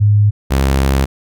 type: tone pair in turn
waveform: sine / sawtooth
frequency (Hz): 103.83 / 67.56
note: G#2 / C#2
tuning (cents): 0 / -44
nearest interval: perfect fifth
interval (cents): 744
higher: first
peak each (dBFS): -7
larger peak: neither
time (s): 0-0.31 / 0.5-1.06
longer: second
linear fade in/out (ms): 20
effects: none